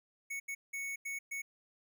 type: tone bursts at uneven times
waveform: square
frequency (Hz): 2217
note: C#7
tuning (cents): 0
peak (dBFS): -38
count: 5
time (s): 0.3-0.4 / 0.48-0.55 / 0.73-0.96 / 1.05-1.19 / 1.31-1.42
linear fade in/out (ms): 10
effects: none